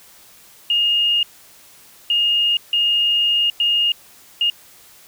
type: tone bursts at uneven times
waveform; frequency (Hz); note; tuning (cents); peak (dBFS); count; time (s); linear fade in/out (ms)
sine; 2843; F7; +30; -14; 5; 0.7-1.23 / 2.1-2.57 / 2.73-3.5 / 3.6-3.92 / 4.41-4.5; 2
effects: white hiss -47 dBFS RMS until 5.07 s